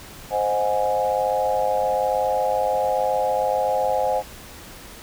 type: chord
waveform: sine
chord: Ab dominant seventh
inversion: first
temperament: equal with one note detuned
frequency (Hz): 523.3 / 622.3 / 729.4 / 830.6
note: C5 / Eb5 / Gb5 / Ab5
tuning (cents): 0 / 0 / -25 / 0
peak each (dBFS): -23 / -26 / -25 / -24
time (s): 0.3-4.23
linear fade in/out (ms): 50
effects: pink hiss -41 dBFS RMS until 5.02 s